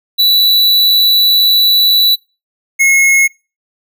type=tone pair in turn; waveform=square; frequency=3951 / 2171 Hz; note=B7 / C#7; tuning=0 / -37 cents; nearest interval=minor seventh; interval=1037 cents; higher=first; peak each=-7 dBFS; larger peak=neither; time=0.18-2.16 / 2.79-3.28 s; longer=first; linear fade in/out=20 ms; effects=noise-tail reverb RT60 0.3 s tail -25 dB re dry